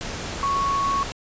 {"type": "tone in noise", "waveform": "sine", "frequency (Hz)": 1108.7, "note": "C#6", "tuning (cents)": 0, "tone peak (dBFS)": -20, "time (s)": [0.43, 1.03], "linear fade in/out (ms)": 0, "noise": "pink", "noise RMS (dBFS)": -31, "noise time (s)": [0.01, 1.12], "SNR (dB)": 8, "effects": ["resampled to 16000 Hz"]}